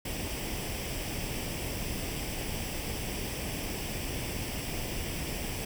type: noise with comb filter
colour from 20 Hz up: pink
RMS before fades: -35 dBFS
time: 0.05-5.65 s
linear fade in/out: 5 ms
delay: 0.37 ms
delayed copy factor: +0.6
effects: none